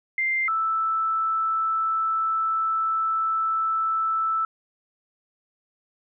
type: tone pair in turn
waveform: sine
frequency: 2093 / 1318.5 Hz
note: C7 / E6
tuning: 0 / 0 cents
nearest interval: minor sixth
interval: 800 cents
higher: first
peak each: -21 dBFS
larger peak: neither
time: 0.18-0.48 / 0.48-4.45 s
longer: second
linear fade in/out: 2 ms
effects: none